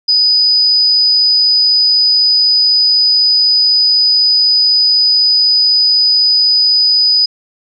sine tone, 4978 Hz, D#8, in tune, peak -7 dBFS, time 0.08-7.26 s, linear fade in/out 10 ms, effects none

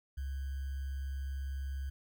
sine tone with sample-and-hold, 67.9 Hz, C#2, 35 cents flat, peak -35 dBFS, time 0.17-1.9 s, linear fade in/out 10 ms, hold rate 1575 Hz, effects none

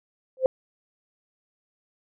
sine tone with exponential growth, 520 Hz, C5, 11 cents flat, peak -11 dBFS, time 0.37-0.46 s, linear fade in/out 1 ms, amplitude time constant 18 ms, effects none

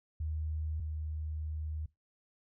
sine tone pair in turn, 77.78 / 77.37 Hz, D#2 / D#2, 0 / -9 cents, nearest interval unison, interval 9 cents, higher first, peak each -33 / -35 dBFS, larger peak first, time 0.2-0.8 / 0.8-1.86 s, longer second, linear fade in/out 5 ms, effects noise-tail reverb RT60 0.2 s tail -20 dB re dry

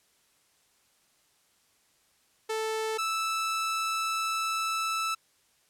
sawtooth tone pair in turn, 440 / 1316.2 Hz, A4 / E6, 0 / -3 cents, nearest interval octave + perfect fifth, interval 1897 cents, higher second, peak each -25 / -24 dBFS, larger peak second, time 2.49-2.98 / 2.98-5.15 s, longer second, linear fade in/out 10 ms, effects white hiss -67 dBFS RMS until 5.69 s + low-pass 11000 Hz 12 dB/octave

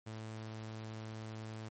sawtooth tone, 110 Hz, A2, in tune, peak -39 dBFS, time 0.06-1.69 s, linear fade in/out 10 ms, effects MP3 32 kbps

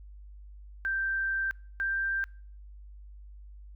sine tone pair in turn, 1568 / 1576.9 Hz, G6 / G6, 0 / +10 cents, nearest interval unison, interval 10 cents, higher second, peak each -27 dBFS, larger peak neither, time 0.85-1.51 / 1.8-2.24 s, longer first, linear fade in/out 0 ms, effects noise-tail reverb RT60 0.5 s tail -26 dB re dry + added 50 Hz sine -45 dBFS peak until 3.75 s

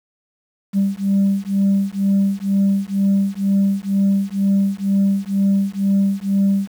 sine beating tone pair, 196 / 198.1 Hz, G3 / G3, 0 / +18 cents, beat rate 2.1 Hz, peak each -16 dBFS, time 0.73-6.7 s, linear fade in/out 50 ms, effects tanh soft clip ceiling -10 dBFS + 7-bit

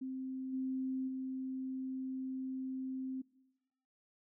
sine tone with level steps, 261.6 Hz, C4, in tune, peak -38 / -34 / -37 dBFS, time 0.01-3.22 s, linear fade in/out 10 ms, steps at 0.52 / 1.07 s, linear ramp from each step 20 ms, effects noise-tail reverb RT60 1.0 s tail -22 dB re dry

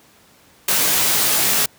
white noise with comb filter, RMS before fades -17 dBFS, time 0.68-1.66 s, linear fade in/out 5 ms, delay 18 ms, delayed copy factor -0.55, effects pink hiss -51 dBFS RMS until 1.78 s + high-pass 100 Hz 12 dB/octave

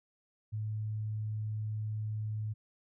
sine tone, 107.6 Hz, A2, 38 cents flat, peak -33 dBFS, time 0.52-2.54 s, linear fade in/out 20 ms, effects none

